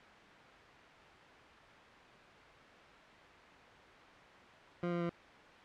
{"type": "tone with pitch steps", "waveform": "20% pulse", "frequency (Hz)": [174.5, 172.79, 171.11], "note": ["F3", "F3", "F3"], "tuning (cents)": [-1, -18, -35], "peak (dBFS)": -29, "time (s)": [4.83, 5.094], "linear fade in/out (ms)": 2, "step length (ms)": 88, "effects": ["white hiss -55 dBFS RMS until 5.64 s", "low-pass 2000 Hz 12 dB/octave"]}